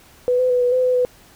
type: tone with pitch steps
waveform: sine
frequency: 495.7 / 507 / 495.4 / 490.9 / 509 / 504 / 497.8 Hz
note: B4 / B4 / B4 / B4 / C5 / B4 / B4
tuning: +6 / +45 / +5 / -10 / -48 / +35 / +14 cents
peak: -14 dBFS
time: 0.28-1.05 s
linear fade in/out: 0 ms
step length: 110 ms
effects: pink hiss -49 dBFS RMS until 1.35 s

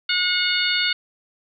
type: harmonic tone with a mistuned harmonic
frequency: 724 Hz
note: F#5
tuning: 38 cents flat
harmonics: 2 / 3 / 4 / 5 / 6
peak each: -25 / -25 / -25 / -25 / -25 dBFS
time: 0.09-0.93 s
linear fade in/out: 5 ms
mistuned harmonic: 6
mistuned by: +18 cents
effects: none

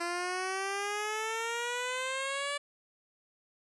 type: exponential sweep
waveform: 10% pulse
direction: up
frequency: 341.5 to 579 Hz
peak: -24 dBFS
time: 0-2.58 s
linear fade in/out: 10 ms
effects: resampled to 24000 Hz

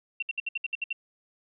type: tone bursts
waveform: sine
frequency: 2725 Hz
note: F7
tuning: 43 cents flat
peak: -27 dBFS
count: 9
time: 0.2-0.929 s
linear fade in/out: 5 ms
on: 25 ms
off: 63 ms
effects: none

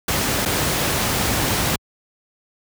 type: noise with dropouts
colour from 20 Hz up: pink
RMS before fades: -20 dBFS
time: 0.08-1.76 s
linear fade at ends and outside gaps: 5 ms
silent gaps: 0.453-0.458 s
effects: high-pass 60 Hz 12 dB/octave

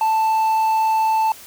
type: tone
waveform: triangle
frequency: 882 Hz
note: A5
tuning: 4 cents sharp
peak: -13 dBFS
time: 0.01-1.32 s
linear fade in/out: 2 ms
effects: white hiss -41 dBFS RMS until 1.46 s

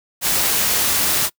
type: noise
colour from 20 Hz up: white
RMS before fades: -18 dBFS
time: 0.21-1.3 s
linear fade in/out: 50 ms
effects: noise-tail reverb RT60 0.1 s tail -24 dB re dry

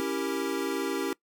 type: chord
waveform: square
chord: C# diminished seventh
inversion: none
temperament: equal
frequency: 277.2 / 329.6 / 392 / 466.2 Hz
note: C#4 / E4 / G4 / Bb4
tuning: 0 / 0 / 0 / 0 cents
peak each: -34 / -35 / -33 / -37 dBFS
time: 0-1.13 s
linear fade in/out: 0 ms
effects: noise-tail reverb RT60 0.1 s tail -21 dB re dry

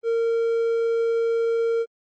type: tone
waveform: triangle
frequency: 460 Hz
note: A#4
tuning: 23 cents flat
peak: -17 dBFS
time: 0.03-1.86 s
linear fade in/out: 50 ms
effects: MP3 32 kbps

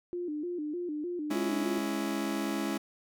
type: tone with vibrato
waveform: sine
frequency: 325.2 Hz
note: E4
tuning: 23 cents flat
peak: -32 dBFS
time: 0.13-1.78 s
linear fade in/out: 0 ms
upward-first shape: square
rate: 3.3 Hz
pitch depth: 140 cents each way
type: chord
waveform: 40% pulse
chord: C# minor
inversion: second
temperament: just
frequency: 207.9 / 277.2 / 332.6 Hz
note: G#3 / C#4 / E4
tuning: +2 / 0 / +16 cents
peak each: -34 dBFS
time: 1.3-2.78 s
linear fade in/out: 10 ms
effects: none

